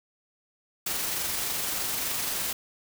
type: noise with amplitude modulation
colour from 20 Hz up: white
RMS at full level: -29 dBFS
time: 0.86-2.53 s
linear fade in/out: 5 ms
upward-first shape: sine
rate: 23.4 Hz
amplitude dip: 25%
effects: none